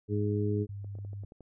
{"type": "harmonic tone", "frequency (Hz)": 103.83, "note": "G#2", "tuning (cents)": 0, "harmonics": [1, 2, 3, 4], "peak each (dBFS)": [-29, -35, -35, -33], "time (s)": [0.08, 0.67], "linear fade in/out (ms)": 50}
{"type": "tone", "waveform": "sine", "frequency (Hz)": 100.4, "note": "G2", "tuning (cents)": 42, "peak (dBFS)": -37, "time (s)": [0.69, 1.25], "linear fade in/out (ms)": 5}
{"type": "clicks", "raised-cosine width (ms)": 2, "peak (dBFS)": -37, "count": 8, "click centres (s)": [0.845, 0.953, 0.987, 1.049, 1.132, 1.236, 1.321, 1.407]}
{"effects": []}